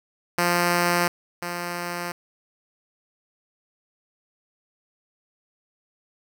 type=tone pair in turn; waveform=5% pulse; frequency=174.61 / 174.61 Hz; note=F3 / F3; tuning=0 / 0 cents; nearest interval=unison; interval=0 cents; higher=neither; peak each=-8 / -17 dBFS; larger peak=first; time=0.38-1.08 / 1.42-2.12 s; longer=neither; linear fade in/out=5 ms; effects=none